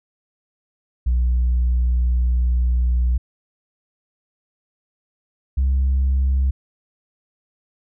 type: tone pair in turn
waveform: sine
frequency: 61.1 / 66.45 Hz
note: B1 / C2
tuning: -18 / +27 cents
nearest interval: minor second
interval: 145 cents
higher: second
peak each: -13 dBFS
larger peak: neither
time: 1.06-3.18 / 5.57-6.51 s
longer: first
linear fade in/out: 10 ms
effects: tanh soft clip ceiling -13 dBFS